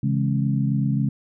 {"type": "tone cluster", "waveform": "sine", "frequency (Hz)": [137.4, 165, 208.4, 272.2], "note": ["C#3", "E3", "G#3", "C#4"], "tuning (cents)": [-15, 2, 6, -31], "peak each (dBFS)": [-21, -29, -24, -29], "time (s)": [0.03, 1.09], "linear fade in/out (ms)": 5, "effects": []}